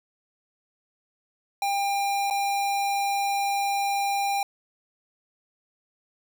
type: tone with dropouts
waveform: square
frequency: 799 Hz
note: G5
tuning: 33 cents sharp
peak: -24 dBFS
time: 1.62-4.43 s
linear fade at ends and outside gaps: 2 ms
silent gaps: 2.301-2.308 s
effects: none